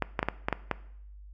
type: clicks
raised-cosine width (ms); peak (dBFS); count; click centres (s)
0.5; -11; 7; 0.023 / 0.192 / 0.229 / 0.286 / 0.485 / 0.527 / 0.713
effects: noise-tail reverb RT60 0.7 s tail -18 dB re dry + added 50 Hz sine -45 dBFS peak until 1.33 s